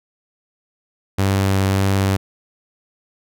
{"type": "tone with vibrato", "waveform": "sawtooth", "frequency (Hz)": 97.1, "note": "G2", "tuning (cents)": -16, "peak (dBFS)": -11, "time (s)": [1.18, 2.17], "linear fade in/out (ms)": 10, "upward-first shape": "sine", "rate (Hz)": 1.7, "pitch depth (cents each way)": 9, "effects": []}